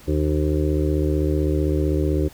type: harmonic tone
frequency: 75.7 Hz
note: D#2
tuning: 47 cents flat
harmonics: 1 / 2 / 4 / 5 / 6 / 7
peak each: -21 / -26 / -24 / -25 / -32 / -31 dBFS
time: 0.07-2.29 s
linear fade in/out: 20 ms
effects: pink hiss -47 dBFS RMS until 2.33 s